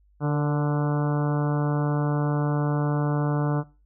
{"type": "harmonic tone with a mistuned harmonic", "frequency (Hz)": 146.83, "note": "D3", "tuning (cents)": 0, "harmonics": [1, 2, 3, 4, 5, 6, 7, 8, 9, 10], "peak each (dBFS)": [-22, -28, -32, -34, -36, -38, -39, -40, -41, -42], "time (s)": [0.2, 3.64], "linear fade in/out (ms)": 50, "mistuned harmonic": 3, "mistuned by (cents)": 33, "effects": ["noise-tail reverb RT60 0.3 s tail -19 dB re dry", "added 50 Hz sine -57 dBFS peak until 3.85 s"]}